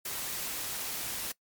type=noise; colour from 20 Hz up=white; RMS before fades=-36 dBFS; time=0.05-1.32 s; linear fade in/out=5 ms; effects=noise-tail reverb RT60 0.1 s tail -21 dB re dry + MP3 96 kbps